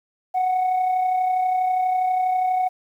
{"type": "tone with amplitude modulation", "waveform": "sine", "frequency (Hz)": 740, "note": "F#5", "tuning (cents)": 0, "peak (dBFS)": -14, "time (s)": [0.34, 2.69], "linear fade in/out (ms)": 20, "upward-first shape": "sine", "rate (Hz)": 32.3, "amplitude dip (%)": 45, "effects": ["tanh soft clip ceiling -16 dBFS", "9-bit"]}